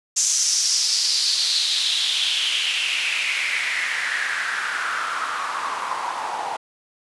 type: noise with band-pass filter sweep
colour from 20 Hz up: white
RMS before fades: -23 dBFS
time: 0.16-6.57 s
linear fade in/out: 10 ms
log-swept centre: 6500 to 820 Hz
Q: 4.7
effects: resampled to 24000 Hz